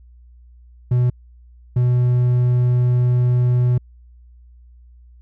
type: tone bursts at uneven times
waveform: triangle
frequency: 123.47 Hz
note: B2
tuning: in tune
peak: -11 dBFS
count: 2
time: 0.91-1.1 / 1.76-3.78 s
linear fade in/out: 5 ms
effects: added 60 Hz sine -43 dBFS peak until 5.21 s